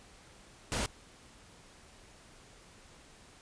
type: noise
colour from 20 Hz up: pink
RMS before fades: -33 dBFS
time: 0.72-0.86 s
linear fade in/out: 0 ms
effects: pink hiss -57 dBFS RMS until 3.41 s + resampled to 22050 Hz